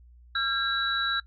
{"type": "tone cluster", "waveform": "sine", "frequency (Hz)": [1363, 1614, 3913], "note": ["F6", "G#6", "B7"], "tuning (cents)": [-43, -50, -17], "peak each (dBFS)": -29, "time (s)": [0.35, 1.2], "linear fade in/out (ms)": 5, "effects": ["noise-tail reverb RT60 0.1 s tail -20 dB re dry", "added 60 Hz sine -50 dBFS peak until 1.26 s"]}